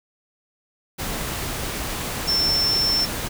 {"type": "tone in noise", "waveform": "sine", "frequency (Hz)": 5380, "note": "E8", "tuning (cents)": 34, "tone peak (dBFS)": -18, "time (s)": [2.27, 3.06], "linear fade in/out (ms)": 20, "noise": "pink", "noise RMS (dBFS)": -28, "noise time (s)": [0.98, 3.29], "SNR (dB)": 7, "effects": []}